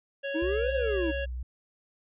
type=harmonic tone; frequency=554.4 Hz; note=C#5; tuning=in tune; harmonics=1 / 3 / 5 / 6; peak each=-32 / -37 / -39 / -47 dBFS; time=0.23-1.26 s; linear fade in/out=20 ms
type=exponential two-way sweep; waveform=triangle; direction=up then down; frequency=304.2 to 554.4 to 304.2 Hz; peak=-25 dBFS; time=0.34-1.12 s; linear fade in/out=20 ms; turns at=0.73 s
type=tone with vibrato; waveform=sine; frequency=63 Hz; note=B1; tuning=35 cents sharp; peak=-32 dBFS; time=0.42-1.43 s; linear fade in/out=5 ms; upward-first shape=triangle; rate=3 Hz; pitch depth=49 cents each way
effects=resampled to 8000 Hz